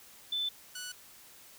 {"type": "tone pair in turn", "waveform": ["sine", "10% pulse"], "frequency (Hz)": [3520, 1480], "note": ["A7", "F#6"], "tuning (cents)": [0, 0], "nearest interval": "octave + minor third", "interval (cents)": 1500, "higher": "first", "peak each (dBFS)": [-30, -31], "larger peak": "first", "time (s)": [[0.32, 0.49], [0.75, 0.92]], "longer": "neither", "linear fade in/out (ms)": 5, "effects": ["white hiss -55 dBFS RMS until 1.58 s"]}